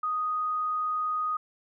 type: tone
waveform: sine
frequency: 1244.5 Hz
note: D#6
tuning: in tune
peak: -26 dBFS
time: 0.03-1.37 s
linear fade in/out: 5 ms
effects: none